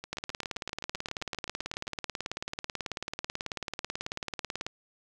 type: two click trains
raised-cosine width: 0.2 ms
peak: -16 / -22 dBFS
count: 84 / 15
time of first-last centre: 0.13-4.666 / 0.04-1.87 s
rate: 18.3 / 7.65 Hz
effects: none